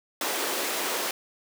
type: high-pass noise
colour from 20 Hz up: pink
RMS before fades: -29 dBFS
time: 0.21-1.11 s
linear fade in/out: 2 ms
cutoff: 320 Hz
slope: 24 dB/octave
effects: none